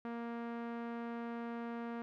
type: tone with low-pass filter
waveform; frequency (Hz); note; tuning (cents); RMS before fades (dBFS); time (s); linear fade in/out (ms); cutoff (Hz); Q
sawtooth; 234.1; A#3; +8; -42; 0.05-2.02; 0; 1600; 1
effects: none